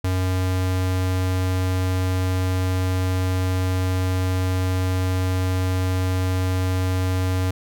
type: tone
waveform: square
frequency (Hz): 92.5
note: F#2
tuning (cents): 0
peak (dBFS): -20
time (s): 0.04-7.51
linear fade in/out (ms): 5
effects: none